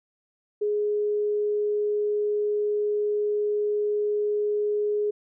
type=tone; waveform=sine; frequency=417.2 Hz; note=G#4; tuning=8 cents sharp; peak=-22 dBFS; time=0.61-5.11 s; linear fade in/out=10 ms; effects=none